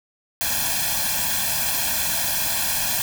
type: noise with comb filter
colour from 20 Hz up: white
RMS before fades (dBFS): -23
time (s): 0.41-3.02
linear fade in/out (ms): 0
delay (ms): 1.2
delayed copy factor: +1
effects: none